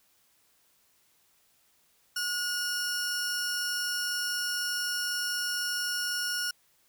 sawtooth tone pair together, 1443 / 5426 Hz, F#6 / E8, -44 / +49 cents, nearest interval octave + major seventh, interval 2293 cents, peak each -28 / -30 dBFS, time 2.16-6.51 s, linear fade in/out 5 ms, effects white hiss -67 dBFS RMS until 6.88 s

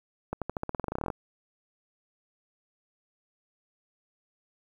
accelerating click train, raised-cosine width 1 ms, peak -17 dBFS, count 18, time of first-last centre 0.33-1.102 s, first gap 87 ms, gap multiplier 0.91, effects 9-bit

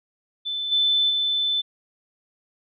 sine tone with level steps, 3520 Hz, A7, in tune, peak -25 / -17 / -20 dBFS, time 0.45-1.62 s, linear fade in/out 20 ms, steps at 0.71 / 1.09 s, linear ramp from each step 20 ms, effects none

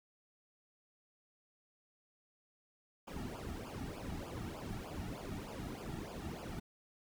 brown noise with flanger, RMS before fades -44 dBFS, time 3.07-6.6 s, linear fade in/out 10 ms, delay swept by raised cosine 0.5 to 2 ms, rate 3.3 Hz, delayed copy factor -0.95, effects none

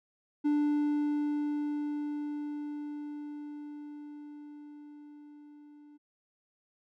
triangle tone with level ramp, 294.7 Hz, D4, 6 cents sharp, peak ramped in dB -22 to -50 dBFS, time 0.44-5.98 s, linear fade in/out 20 ms, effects none

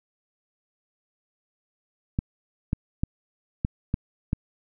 clicks, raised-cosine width 5 ms, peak -11 dBFS, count 6, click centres 2.189 / 2.731 / 3.035 / 3.649 / 3.941 / 4.331 s, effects none

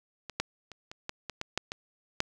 clicks, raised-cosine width 0.2 ms, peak -22 / -11 / -27 / -25 / -17 / -19 / -16 / -11 / -18 / -9 dBFS, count 10, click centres 0.297 / 0.4 / 0.717 / 0.915 / 1.094 / 1.297 / 1.414 / 1.576 / 1.719 / 2.204 s, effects none

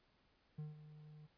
triangle tone with ADSR envelope, 151.8 Hz, D#3, 42 cents flat, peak -40 dBFS, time 0.58-1.27 s, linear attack 9 ms, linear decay 160 ms, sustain -13 dB, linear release 15 ms, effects pink hiss -75 dBFS RMS until 1.37 s + resampled to 11025 Hz

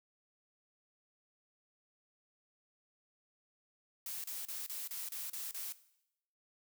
blue noise bursts, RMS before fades -42 dBFS, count 8, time 4.06-5.724 s, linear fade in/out 2 ms, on 180 ms, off 32 ms, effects noise-tail reverb RT60 0.8 s tail -17 dB re dry

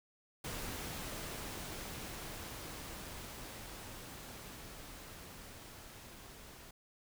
pink noise with level ramp, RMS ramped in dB -42 to -54 dBFS, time 0.44-6.71 s, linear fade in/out 5 ms, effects none

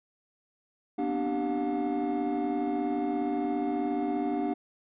triangle tone cluster, 243 / 260 / 294.8 / 388.3 / 717 Hz, B3 / C4 / D4 / G4 / F5, -28 / -11 / +7 / -16 / +45 cents, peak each -32 / -36 / -27 / -32 / -31 dBFS, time 0.98-4.54 s, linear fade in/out 10 ms, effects tanh soft clip ceiling -20 dBFS + resampled to 8000 Hz

